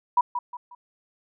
sine tone with echo, 974 Hz, B5, 24 cents flat, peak -15 dBFS, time 0.17-0.21 s, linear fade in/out 5 ms, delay 180 ms, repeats 3, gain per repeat -9 dB, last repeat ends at 0.75 s, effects none

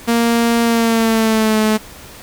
sawtooth tone with pitch glide, 233.1 to 216.2 Hz, A#3 to A3, 0 to -30 cents, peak -8 dBFS, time 0.07-1.78 s, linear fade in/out 20 ms, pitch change -130 cents, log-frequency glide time 0.63-1.59 s, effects pink hiss -37 dBFS RMS until 2.22 s

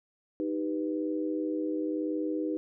sine chord, Eb augmented, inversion none, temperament equal, 311.1 / 392 / 493.9 Hz, Eb4 / G4 / B4, 0 / 0 / 0 cents, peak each -30 / -36 / -36 dBFS, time 0.4-2.57 s, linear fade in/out 0 ms, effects none

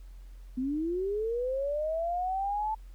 sine linear sweep, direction up, 246.9 to 880 Hz, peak -28 dBFS, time 0.57-2.75 s, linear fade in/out 10 ms, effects added 44 Hz sine -44 dBFS peak until 2.94 s + pink hiss -66 dBFS RMS until 2.94 s

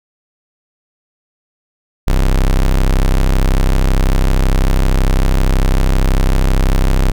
40% pulse tone, 32.7 Hz, C1, in tune, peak -8 dBFS, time 2.07-7.12 s, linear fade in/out 10 ms, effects none

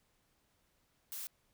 blue noise, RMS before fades -43 dBFS, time 1.12-1.27 s, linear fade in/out 0 ms, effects pink hiss -75 dBFS RMS until 1.53 s

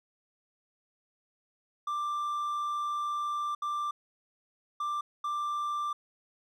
triangle tone bursts at uneven times, 1181 Hz, D6, 9 cents sharp, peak -28 dBFS, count 4, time 1.87-3.55 / 3.62-3.91 / 4.8-5.01 / 5.24-5.93 s, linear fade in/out 5 ms, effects none

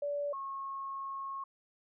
sine tone pair in turn, 577 / 1089.2 Hz, D5 / C#6, -31 / -31 cents, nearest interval major seventh, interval 1100 cents, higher second, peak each -32 / -37 dBFS, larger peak first, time 0.02-0.33 / 0.33-1.44 s, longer second, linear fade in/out 5 ms, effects none

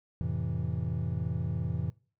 triangle chord, F major seventh, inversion none, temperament equal, 87.31 / 110 / 130.81 / 164.81 Hz, F2 / A2 / C3 / E3, 0 / 0 / 0 / 0 cents, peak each -33 dBFS, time 0.21-1.9 s, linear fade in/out 0 ms, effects noise-tail reverb RT60 0.4 s tail -23 dB re dry

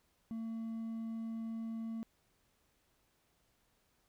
triangle tone with hard clipping, 225.7 Hz, A3, 44 cents sharp, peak -39 dBFS, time 0.31-2.03 s, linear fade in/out 0 ms, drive 5 dB, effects pink hiss -75 dBFS RMS until 4.08 s

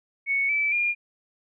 sine tone with pitch steps, 2217 / 2312 / 2412 Hz, C#7 / D7 / D7, 0 / -28 / +46 cents, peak -21 dBFS, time 0.26-0.95 s, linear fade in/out 50 ms, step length 230 ms, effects none

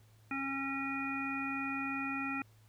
harmonic tone, 272.3 Hz, C#4, 31 cents flat, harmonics 1 / 3 / 5 / 7 / 9, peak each -38 / -45 / -41 / -45 / -39 dBFS, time 0.31-2.42 s, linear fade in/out 2 ms, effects added 108 Hz sine -60 dBFS peak until 2.68 s + pink hiss -69 dBFS RMS until 2.68 s

